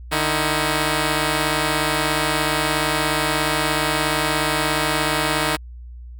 5% pulse tone pair together, 151.54 / 320 Hz, D#3 / D#4, -45 / +49 cents, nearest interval octave + minor second, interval 1294 cents, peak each -10 dBFS, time 0.11-5.57 s, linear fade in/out 20 ms, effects added 60 Hz sine -34 dBFS peak until 6.19 s

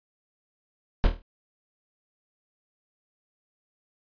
brown noise with echo, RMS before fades -17 dBFS, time 1.04-1.07 s, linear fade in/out 0 ms, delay 25 ms, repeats 6, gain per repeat -6 dB, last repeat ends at 1.22 s, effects resampled to 11025 Hz

